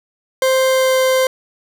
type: tone with pitch glide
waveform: 40% pulse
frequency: 523.3 to 520.3 Hz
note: C5 to C5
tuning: 0 to -10 cents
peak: -11 dBFS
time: 0.42-1.27 s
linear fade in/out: 2 ms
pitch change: -10 cents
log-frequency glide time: 0.68-0.99 s
effects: none